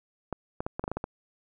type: clicks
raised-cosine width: 1 ms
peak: -17 dBFS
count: 9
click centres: 0.327 / 0.605 / 0.665 / 0.795 / 0.84 / 0.879 / 0.916 / 0.97 / 1.041 s
effects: none